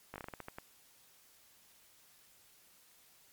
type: slowing click train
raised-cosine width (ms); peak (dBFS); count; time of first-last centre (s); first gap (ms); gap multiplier
0.5; -28; 10; 0.14-0.585; 18; 1.24
effects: white hiss -64 dBFS RMS until 3.32 s + MP3 96 kbps